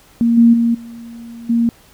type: tone with level steps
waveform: sine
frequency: 233.1 Hz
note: A#3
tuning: in tune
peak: -10 / -5 / -11 / -30 / -11 dBFS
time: 0.21-1.69 s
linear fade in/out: 0 ms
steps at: 0.37 / 0.53 / 0.74 / 1.49 s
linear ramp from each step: 10 ms
effects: pink hiss -48 dBFS RMS until 1.93 s